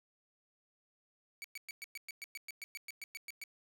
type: tone bursts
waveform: sawtooth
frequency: 2273 Hz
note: C#7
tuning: 43 cents sharp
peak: -39 dBFS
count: 16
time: 1.42-3.438 s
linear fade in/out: 0 ms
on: 23 ms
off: 110 ms
effects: 11-bit